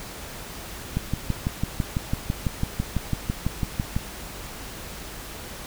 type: click train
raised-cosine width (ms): 5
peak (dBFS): -11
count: 19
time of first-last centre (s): 0.97-3.965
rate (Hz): 6.01
effects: added 50 Hz sine -45 dBFS peak until 5.66 s + pink hiss -38 dBFS RMS until 5.66 s